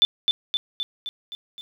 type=tone with echo; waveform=sine; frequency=3520 Hz; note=A7; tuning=in tune; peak=-12 dBFS; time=0.02-0.05 s; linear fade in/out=0 ms; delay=260 ms; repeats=6; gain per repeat=-4 dB; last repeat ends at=1.61 s; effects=9-bit